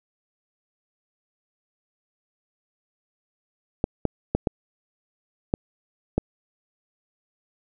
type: clicks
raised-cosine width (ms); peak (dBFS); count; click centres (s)
2; -7; 6; 3.841 / 4.053 / 4.35 / 4.472 / 5.539 / 6.18
effects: none